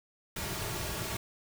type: noise with comb filter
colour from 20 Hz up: pink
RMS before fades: -36 dBFS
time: 0.36-1.17 s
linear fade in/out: 5 ms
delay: 3.9 ms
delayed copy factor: -0.6
effects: none